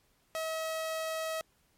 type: tone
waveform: sawtooth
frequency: 641 Hz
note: E5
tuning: 49 cents flat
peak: -29 dBFS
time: 0.35-1.41 s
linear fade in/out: 0 ms
effects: pink hiss -70 dBFS RMS until 1.77 s + MP3 64 kbps